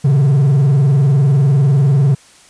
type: tone with vibrato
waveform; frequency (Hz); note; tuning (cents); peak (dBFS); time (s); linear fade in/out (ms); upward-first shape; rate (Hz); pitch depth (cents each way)
triangle; 138.5; C#3; -1; -6; 0.04-2.15; 10; sine; 20; 170
effects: white hiss -45 dBFS RMS until 2.49 s + resampled to 22050 Hz